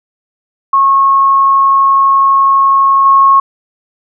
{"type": "tone with level steps", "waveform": "sine", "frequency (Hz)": 1092, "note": "C#6", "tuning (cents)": -26, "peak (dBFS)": [-5, -3], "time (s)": [0.73, 3.4], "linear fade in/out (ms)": 5, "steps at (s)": 3.05, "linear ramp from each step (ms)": 10, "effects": []}